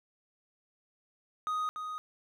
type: tone with echo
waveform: triangle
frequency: 1247 Hz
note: D#6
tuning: 3 cents sharp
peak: -28 dBFS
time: 1.47-1.69 s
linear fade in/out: 0 ms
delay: 290 ms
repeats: 1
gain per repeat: -6 dB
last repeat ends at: 1.98 s
effects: none